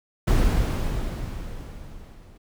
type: noise with level ramp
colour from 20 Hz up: brown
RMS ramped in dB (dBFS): -17 to -47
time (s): 0.27-2.38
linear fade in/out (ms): 10
effects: none